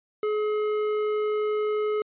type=tone with tanh clipping; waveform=sine; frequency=424.3 Hz; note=G#4; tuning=37 cents sharp; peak=-25 dBFS; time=0.23-2.02 s; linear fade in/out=2 ms; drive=12 dB; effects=resampled to 8000 Hz